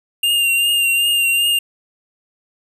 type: tone with vibrato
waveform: square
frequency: 2794 Hz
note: F7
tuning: in tune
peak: -14 dBFS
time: 0.23-1.59 s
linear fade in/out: 5 ms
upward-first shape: triangle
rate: 2.6 Hz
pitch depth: 34 cents each way
effects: none